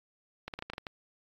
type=clicks; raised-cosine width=0.3 ms; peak=-22 dBFS; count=8; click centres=0.48 / 0.538 / 0.59 / 0.624 / 0.7 / 0.735 / 0.781 / 0.868 s; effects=AAC 64 kbps